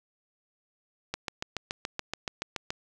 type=click train; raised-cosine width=0.2 ms; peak=-14 dBFS; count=12; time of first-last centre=1.14-2.705 s; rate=7.03 Hz; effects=none